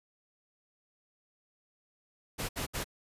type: noise bursts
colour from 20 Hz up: pink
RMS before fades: -35 dBFS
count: 3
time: 2.38-2.844 s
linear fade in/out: 20 ms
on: 110 ms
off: 67 ms
effects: resampled to 32000 Hz